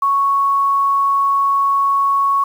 sine tone with quantisation, 1108.7 Hz, C#6, in tune, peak -12 dBFS, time 0.02-2.44 s, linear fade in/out 5 ms, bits 7, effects none

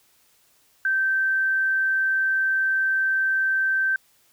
sine tone, 1555 Hz, G6, 14 cents flat, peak -19 dBFS, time 0.85-3.96 s, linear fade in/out 2 ms, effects white hiss -61 dBFS RMS until 4.32 s

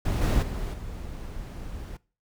brown noise with level steps, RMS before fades -25 / -21 / -31 / -37 dBFS, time 0.05-1.97 s, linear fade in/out 5 ms, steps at 0.21 / 0.42 / 0.73 s, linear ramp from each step 10 ms, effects noise-tail reverb RT60 0.4 s tail -23 dB re dry

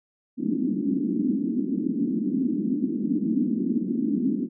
white band-pass noise, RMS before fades -25 dBFS, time 0.37-4.49 s, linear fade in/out 50 ms, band 200 to 300 Hz, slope 48 dB/octave, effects none

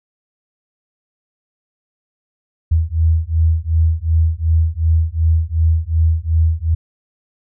sine beating tone pair, 79.8 / 82.5 Hz, D#2 / E2, +44 / +2 cents, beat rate 2.7 Hz, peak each -15 dBFS, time 2.71-6.75 s, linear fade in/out 10 ms, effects none

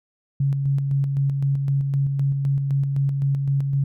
sine tone with tremolo, 138.59 Hz, C#3, in tune, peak -17 dBFS, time 0.4-3.84 s, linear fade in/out 5 ms, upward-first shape square, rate 3.9 Hz, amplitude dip 35%, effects none

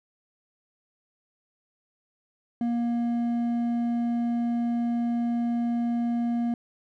sine tone with hard clipping, 236.4 Hz, A#3, 24 cents sharp, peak -25 dBFS, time 2.61-6.54 s, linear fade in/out 2 ms, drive 5 dB, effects none

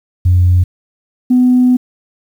sine tone pair in turn, 89.6 / 250.4 Hz, F2 / B3, +45 / +24 cents, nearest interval octave + tritone, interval 1779 cents, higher second, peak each -5 dBFS, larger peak neither, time 0.25-0.64 / 1.3-1.77 s, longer second, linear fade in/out 10 ms, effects tanh soft clip ceiling -2 dBFS + 7-bit

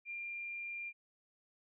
sine tone, 2391 Hz, D7, 30 cents sharp, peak -40 dBFS, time 0.05-0.93 s, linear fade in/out 50 ms, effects none

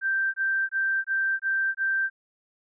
sine tone bursts, 1568 Hz, G6, in tune, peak -22 dBFS, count 6, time 0.01-2.1 s, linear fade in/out 50 ms, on 330 ms, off 22 ms, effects none

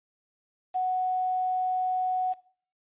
sine tone with quantisation, 740 Hz, F#5, in tune, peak -24 dBFS, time 0.74-2.34 s, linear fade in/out 20 ms, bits 8, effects noise-tail reverb RT60 0.5 s tail -19 dB re dry + resampled to 8000 Hz

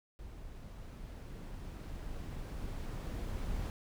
brown noise with level ramp, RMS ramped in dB -49 to -37 dBFS, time 0.19-3.7 s, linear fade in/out 0 ms, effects none

